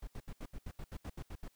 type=noise bursts; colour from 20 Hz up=brown; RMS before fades=-43 dBFS; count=12; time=0.02-1.482 s; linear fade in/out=5 ms; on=54 ms; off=74 ms; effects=white hiss -73 dBFS RMS until 1.55 s